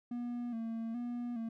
triangle tone with vibrato, 234 Hz, A#3, 7 cents sharp, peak -34 dBFS, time 0.11-1.49 s, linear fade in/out 5 ms, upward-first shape square, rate 1.2 Hz, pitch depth 52 cents each way, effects none

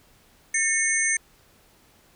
sine tone cluster, 1805 / 2187 / 6270 / 8620 Hz, A6 / C#7 / G8 / C#9, +44 / -24 / -1 / -49 cents, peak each -26 dBFS, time 0.54-1.17 s, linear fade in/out 5 ms, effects pink hiss -58 dBFS RMS until 2.15 s

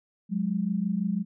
sine tone pair together, 181.71 / 207.7 Hz, F#3 / G#3, -31 / 0 cents, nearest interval major second, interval 231 cents, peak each -28 / -27 dBFS, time 0.29-1.25 s, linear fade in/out 50 ms, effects none

